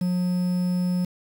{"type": "tone with quantisation", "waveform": "triangle", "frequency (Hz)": 180, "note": "F#3", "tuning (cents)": -47, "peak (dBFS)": -19, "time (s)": [0.01, 1.05], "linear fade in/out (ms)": 5, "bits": 7, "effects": []}